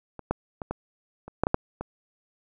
clicks, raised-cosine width 1 ms, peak -24 / -10 / -19 / -15 / -26 / -7 / -9 / -6 / -18 dBFS, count 9, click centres 0.193 / 0.31 / 0.618 / 0.71 / 1.28 / 1.436 / 1.469 / 1.544 / 1.81 s, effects none

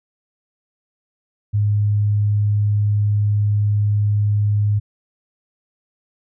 sine tone, 103.83 Hz, G#2, in tune, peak -14 dBFS, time 1.53-4.8 s, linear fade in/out 20 ms, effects none

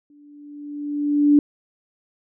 sine tone with exponential growth, 291.7 Hz, D4, 12 cents flat, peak -9 dBFS, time 0.1-1.39 s, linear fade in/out 2 ms, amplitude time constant 280 ms, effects none

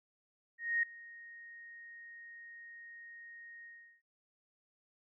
sine tone with ADSR envelope, 1864.7 Hz, A#6, in tune, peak -27 dBFS, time 0.58-4.02 s, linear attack 250 ms, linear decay 4 ms, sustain -22 dB, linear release 370 ms, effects none

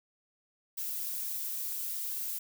violet noise with flanger, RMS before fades -36 dBFS, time 0.77-2.39 s, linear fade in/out 10 ms, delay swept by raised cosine 1.8 to 5.5 ms, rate 0.7 Hz, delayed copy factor +0.5, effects none

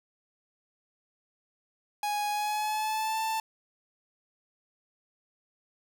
45% pulse tone with pitch glide, 830.6 to 885.1 Hz, G#5 to A5, 0 to +10 cents, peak -28 dBFS, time 2.03-3.4 s, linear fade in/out 2 ms, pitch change +110 cents, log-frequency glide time 2.3-3.2 s, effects none

